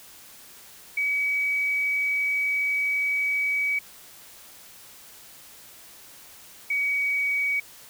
sine tone pair in turn, 2273 / 2262 Hz, C#7 / C#7, +43 / +34 cents, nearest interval unison, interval 9 cents, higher first, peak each -22 dBFS, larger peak neither, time 0.97-3.79 / 6.7-7.6 s, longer first, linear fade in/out 5 ms, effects white hiss -48 dBFS RMS until 7.89 s

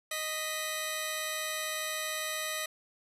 10% pulse tone pair together, 622.3 / 1984.8 Hz, D#5 / B6, 0 / +8 cents, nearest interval octave + minor sixth, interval 2008 cents, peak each -27 dBFS, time 0.11-2.66 s, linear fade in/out 5 ms, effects resampled to 32000 Hz

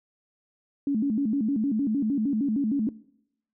sine tone with vibrato, 246.9 Hz, B3, in tune, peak -22 dBFS, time 0.87-2.89 s, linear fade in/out 2 ms, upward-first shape square, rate 6.5 Hz, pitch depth 230 cents each way, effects noise-tail reverb RT60 0.8 s tail -21 dB re dry

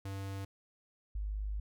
square / sine tone pair in turn, 97.7 / 51.16 Hz, G2 / G#1, -5 / -25 cents, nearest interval major seventh, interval 1120 cents, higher first, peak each -39 / -34 dBFS, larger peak second, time 0.05-0.45 / 1.15-1.6 s, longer second, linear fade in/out 5 ms, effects none

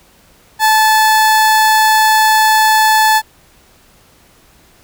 30% pulse tone, 870 Hz, A5, 20 cents flat, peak -5 dBFS, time 0.59-3.22 s, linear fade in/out 50 ms, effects pink hiss -48 dBFS RMS until 4.83 s

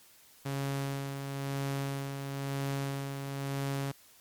sawtooth tone with tremolo, 138.2 Hz, C#3, 5 cents flat, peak -27 dBFS, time 0.45-3.92 s, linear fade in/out 10 ms, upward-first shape sine, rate 1 Hz, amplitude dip 45%, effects white hiss -59 dBFS RMS until 4.2 s + MP3 96 kbps

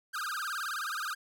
45% pulse tone with vibrato, 1396.9 Hz, F6, in tune, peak -33 dBFS, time 0.13-1.15 s, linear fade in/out 20 ms, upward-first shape sine, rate 19 Hz, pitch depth 260 cents each way, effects none

